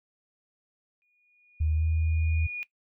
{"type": "tone with exponential growth", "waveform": "sine", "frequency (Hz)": 2447, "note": "D#7", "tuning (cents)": -29, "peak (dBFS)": -29, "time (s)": [1.02, 2.63], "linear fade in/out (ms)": 0, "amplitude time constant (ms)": 350}
{"type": "tone with pitch glide", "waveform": "sine", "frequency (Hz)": [77.78, 79.97], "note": ["D#2", "D#2"], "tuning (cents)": [0, 48], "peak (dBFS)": -23, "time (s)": [1.6, 2.47], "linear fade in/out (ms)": 10, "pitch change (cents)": 48, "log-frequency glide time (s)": [1.76, 1.84]}
{"effects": ["noise-tail reverb RT60 0.1 s tail -18 dB re dry"]}